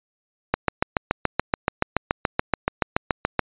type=click train; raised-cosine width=0.5 ms; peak=-3 dBFS; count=21; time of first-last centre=0.54-3.393 s; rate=7.01 Hz; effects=resampled to 8000 Hz